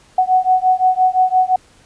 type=beating tone pair; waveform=sine; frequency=740 / 745.8 Hz; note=F#5 / F#5; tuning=0 / +14 cents; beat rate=5.8 Hz; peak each=-14 dBFS; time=0.18-1.56 s; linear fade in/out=5 ms; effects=pink hiss -50 dBFS RMS until 1.85 s + resampled to 22050 Hz